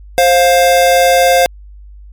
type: tone pair together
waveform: square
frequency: 527.4 / 704 Hz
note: C5 / F5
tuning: +14 / +14 cents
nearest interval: perfect fourth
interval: 500 cents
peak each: -10 dBFS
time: 0.18-1.46 s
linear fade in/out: 0 ms
effects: added 50 Hz sine -32 dBFS peak until 2.12 s + MP3 96 kbps